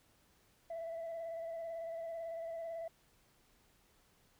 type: tone with vibrato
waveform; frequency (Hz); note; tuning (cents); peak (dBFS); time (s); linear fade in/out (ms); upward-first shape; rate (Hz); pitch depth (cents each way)
sine; 663; E5; +10; -38; 0.7-2.88; 5; square; 18; 22
effects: tanh soft clip ceiling -38 dBFS + pink hiss -70 dBFS RMS until 4.39 s